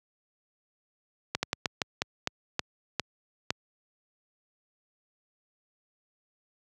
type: slowing click train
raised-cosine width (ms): 0.2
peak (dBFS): -9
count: 10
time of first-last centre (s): 1.35-3.505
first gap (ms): 80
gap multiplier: 1.26
effects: high-pass 80 Hz 12 dB/octave